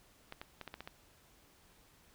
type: clicks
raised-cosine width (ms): 0.3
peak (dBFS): -28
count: 7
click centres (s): 0.324 / 0.415 / 0.613 / 0.677 / 0.741 / 0.806 / 0.875
effects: pink hiss -65 dBFS RMS until 2.14 s